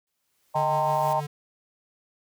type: noise with exponential growth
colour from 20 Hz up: white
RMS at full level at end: -42 dBFS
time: 0.07-1.13 s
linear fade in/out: 0 ms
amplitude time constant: 230 ms
type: chord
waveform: sine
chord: C minor seventh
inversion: first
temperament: equal with one note detuned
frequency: 622.3 / 784 / 914.2 / 1046.5 Hz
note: Eb5 / G5 / Bb5 / C6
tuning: 0 / 0 / -34 / 0 cents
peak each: -27 / -27 / -25 / -31 dBFS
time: 0.54-1.21 s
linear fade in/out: 20 ms
type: tone with tremolo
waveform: square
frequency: 146.83 Hz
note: D3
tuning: in tune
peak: -31 dBFS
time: 0.55-1.27 s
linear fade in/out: 10 ms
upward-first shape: sine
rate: 6.2 Hz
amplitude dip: 40%
effects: none